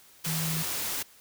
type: tone in noise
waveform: sine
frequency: 160.5 Hz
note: E3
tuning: 46 cents flat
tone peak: -30 dBFS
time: 0.26-0.63 s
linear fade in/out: 10 ms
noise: white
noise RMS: -32 dBFS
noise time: 0.24-1.03 s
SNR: -1 dB
effects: white hiss -56 dBFS RMS until 1.2 s